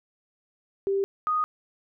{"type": "tone pair in turn", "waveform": "sine", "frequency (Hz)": [392.9, 1240.9], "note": ["G4", "D#6"], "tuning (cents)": [4, -5], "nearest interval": "octave + minor sixth", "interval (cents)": 1991, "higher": "second", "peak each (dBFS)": -22, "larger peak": "neither", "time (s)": [[0.87, 1.04], [1.27, 1.44]], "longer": "neither", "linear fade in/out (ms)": 0, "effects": []}